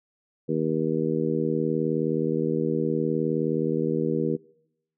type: harmonic tone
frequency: 79.3 Hz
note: D#2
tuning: 33 cents sharp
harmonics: 2 / 3 / 4 / 5 / 6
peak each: -29 / -29 / -29 / -29 / -29 dBFS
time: 0.48-4.37 s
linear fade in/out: 20 ms
effects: noise-tail reverb RT60 0.8 s tail -23 dB re dry